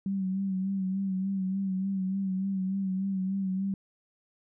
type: tone with vibrato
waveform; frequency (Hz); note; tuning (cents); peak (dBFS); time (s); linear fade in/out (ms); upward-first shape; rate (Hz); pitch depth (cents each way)
sine; 191.6; G3; -39; -27; 0.06-3.74; 2; sine; 3.4; 45
effects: none